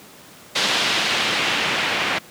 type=noise with low-pass filter sweep; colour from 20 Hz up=white; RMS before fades=-21 dBFS; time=0.55-2.19 s; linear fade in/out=10 ms; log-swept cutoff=4000 to 2400 Hz; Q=1.3; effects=pink hiss -44 dBFS RMS until 2.3 s + high-pass 150 Hz 12 dB/octave